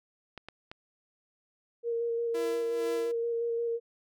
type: clicks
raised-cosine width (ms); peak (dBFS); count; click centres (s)
0.3; -26; 3; 0.377 / 0.486 / 0.715
type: tone with vibrato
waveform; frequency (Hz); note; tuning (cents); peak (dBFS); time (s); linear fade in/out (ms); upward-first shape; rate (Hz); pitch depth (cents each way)
sine; 466.2; A#4; 0; -28; 1.83-3.8; 50; square; 5.7; 12
type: tone with tremolo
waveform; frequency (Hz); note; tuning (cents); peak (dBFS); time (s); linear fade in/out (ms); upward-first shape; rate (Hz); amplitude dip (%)
sawtooth; 335.6; E4; +31; -31; 2.34-3.12; 10; sine; 2.2; 65
effects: none